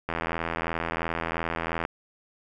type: click train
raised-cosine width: 0.5 ms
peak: -13 dBFS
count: 147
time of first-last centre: 0.09-1.851 s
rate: 82.9 Hz
effects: none